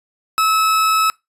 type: tone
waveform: 40% pulse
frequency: 1297 Hz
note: E6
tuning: 28 cents flat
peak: -12 dBFS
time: 0.38-1.1 s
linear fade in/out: 0 ms
effects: noise-tail reverb RT60 0.2 s tail -24 dB re dry + resampled to 32000 Hz